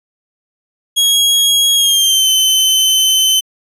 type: tone with pitch glide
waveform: sawtooth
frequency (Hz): 3301 to 3062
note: G#7 to G7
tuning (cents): -11 to -41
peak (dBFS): -6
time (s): 0.96-3.41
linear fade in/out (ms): 20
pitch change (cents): -130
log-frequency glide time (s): 1.74-2.29
effects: resampled to 32000 Hz